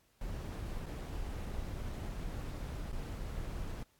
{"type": "noise with dropouts", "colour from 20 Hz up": "brown", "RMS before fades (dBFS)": -40, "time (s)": [0.21, 3.83], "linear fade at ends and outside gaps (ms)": 2, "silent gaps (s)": [[0.859, 0.864], [2.917, 2.928]], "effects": ["pink hiss -71 dBFS RMS until 3.99 s", "AAC 64 kbps"]}